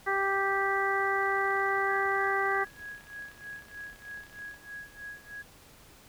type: harmonic tone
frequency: 392 Hz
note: G4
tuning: in tune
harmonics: 1 / 2 / 3 / 4 / 5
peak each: -32 / -32 / -32 / -32 / -32 dBFS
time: 0.06-2.65 s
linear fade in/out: 20 ms
type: click train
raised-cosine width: 0.3 ms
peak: -39 dBFS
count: 109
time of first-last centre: 1.23-4.543 s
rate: 32.6 Hz
type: tone with tremolo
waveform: sine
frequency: 1661.2 Hz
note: G#6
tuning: in tune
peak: -38 dBFS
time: 1.87-5.43 s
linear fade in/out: 20 ms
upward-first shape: sine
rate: 3.2 Hz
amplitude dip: 90%
effects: pink hiss -55 dBFS RMS until 6.08 s